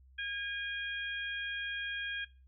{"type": "harmonic tone", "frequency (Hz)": 815, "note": "G#5", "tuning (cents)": -33, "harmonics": [2, 3, 4], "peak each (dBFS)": [-37, -41, -42], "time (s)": [0.18, 2.25], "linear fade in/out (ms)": 10, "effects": ["noise-tail reverb RT60 0.3 s tail -18 dB re dry", "added 65 Hz sine -57 dBFS peak until 2.47 s"]}